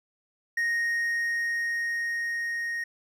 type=tone with level ramp; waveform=triangle; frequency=1864.7 Hz; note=A#6; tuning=in tune; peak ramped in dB=-22 to -27 dBFS; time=0.57-2.84 s; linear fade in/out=5 ms; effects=none